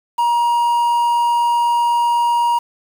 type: tone with quantisation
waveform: triangle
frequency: 948 Hz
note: A#5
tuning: 29 cents sharp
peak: -11 dBFS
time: 0.18-2.59 s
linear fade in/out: 10 ms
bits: 6
effects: none